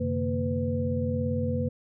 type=tone cluster; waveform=sine; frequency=92.3 / 133.4 / 150.8 / 231.7 / 501 Hz; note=F#2 / C3 / D3 / A#3 / B4; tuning=-4 / +34 / +46 / -10 / +25 cents; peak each=-30 / -33 / -37 / -30 / -31 dBFS; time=0-1.69 s; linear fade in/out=10 ms; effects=none